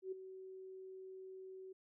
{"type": "tone with ADSR envelope", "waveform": "sine", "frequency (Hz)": 377.6, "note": "F#4", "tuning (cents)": 35, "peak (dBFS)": -38, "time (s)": [0.02, 1.73], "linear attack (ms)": 100, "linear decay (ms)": 10, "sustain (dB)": -11, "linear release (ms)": 10, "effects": []}